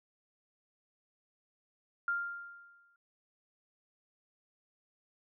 sine tone with exponential decay, 1396.9 Hz, F6, in tune, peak -28 dBFS, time 2.08-2.96 s, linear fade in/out 2 ms, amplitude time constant 190 ms, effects none

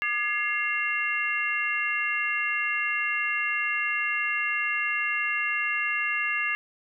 sine tone cluster, 1211 / 1688 / 2119 / 2745 Hz, D#6 / G#6 / C7 / F7, -47 / +28 / +21 / -31 cents, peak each -34 / -30 / -28 / -30 dBFS, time 0.02-6.55 s, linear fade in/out 0 ms, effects none

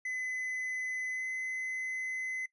triangle tone with pitch glide, 2021 to 2037 Hz, B6 to C7, +39 to -47 cents, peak -32 dBFS, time 0.05-2.46 s, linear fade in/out 5 ms, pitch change +14 cents, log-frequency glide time 1.11-1.24 s, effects noise-tail reverb RT60 0.1 s tail -20 dB re dry + resampled to 24000 Hz

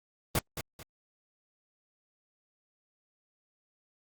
pink noise with echo, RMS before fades -27 dBFS, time 0.35-0.39 s, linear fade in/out 2 ms, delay 220 ms, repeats 2, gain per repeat -10 dB, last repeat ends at 0.83 s, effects Opus 32 kbps

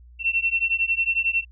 sine beating tone pair, 2701 / 2712 Hz, E7 / E7, +42 / +49 cents, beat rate 11 Hz, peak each -23 dBFS, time 0.19-1.45 s, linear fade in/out 50 ms, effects added 60 Hz sine -45 dBFS peak until 1.51 s

